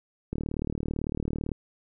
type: click train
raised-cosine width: 3 ms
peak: -17 dBFS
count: 46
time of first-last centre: 0.33-1.517 s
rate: 37.9 Hz
effects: none